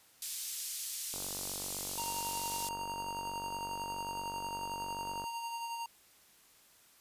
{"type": "band-pass noise", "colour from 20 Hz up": "white", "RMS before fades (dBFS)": -40, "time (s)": [0.22, 2.69], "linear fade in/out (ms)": 2, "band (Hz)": [4400, 12000], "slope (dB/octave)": 12}
{"type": "click train", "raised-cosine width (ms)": 1, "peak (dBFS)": -31, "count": 197, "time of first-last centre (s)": [1.14, 5.24], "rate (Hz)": 47.8}
{"type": "tone with tremolo", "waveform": "square", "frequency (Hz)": 929, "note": "A#5", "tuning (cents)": -6, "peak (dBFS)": -37, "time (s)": [1.98, 5.86], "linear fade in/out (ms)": 2, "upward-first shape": "sine", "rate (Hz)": 11, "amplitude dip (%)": 35}
{"effects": ["white hiss -63 dBFS RMS until 7 s", "resampled to 32000 Hz"]}